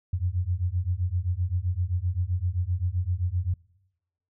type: beating tone pair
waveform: sine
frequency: 86 / 93.7 Hz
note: F2 / F#2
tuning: -26 / +22 cents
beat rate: 7.7 Hz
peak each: -27 dBFS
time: 0.13-3.54 s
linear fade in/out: 5 ms
effects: noise-tail reverb RT60 0.9 s tail -24 dB re dry